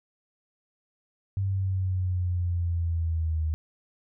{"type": "linear sweep", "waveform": "sine", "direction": "down", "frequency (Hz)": [98, 77.78], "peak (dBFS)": -24, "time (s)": [1.37, 3.54], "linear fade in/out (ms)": 0, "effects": []}